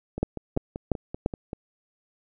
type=two click trains; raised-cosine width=2 ms; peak=-19 / -9 dBFS; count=8 / 4; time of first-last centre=0.18-1.531 / 0.23-1.261 s; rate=5.18 / 2.91 Hz; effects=none